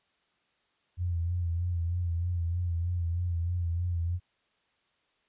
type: tone with vibrato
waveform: sine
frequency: 86.4 Hz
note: F2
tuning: 18 cents flat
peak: -27 dBFS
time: 0.97-4.2 s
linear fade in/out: 50 ms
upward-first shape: sine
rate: 3.2 Hz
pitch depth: 51 cents each way
effects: white hiss -72 dBFS RMS until 5.28 s + resampled to 8000 Hz